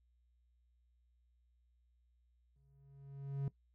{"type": "tone with exponential growth", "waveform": "triangle", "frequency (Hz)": 138.59, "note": "C#3", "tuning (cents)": 0, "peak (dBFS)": -31, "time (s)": [2.56, 3.48], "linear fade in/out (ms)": 2, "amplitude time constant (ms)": 200, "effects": ["noise-tail reverb RT60 0.1 s tail -18 dB re dry", "added 60 Hz sine -70 dBFS peak until 3.74 s"]}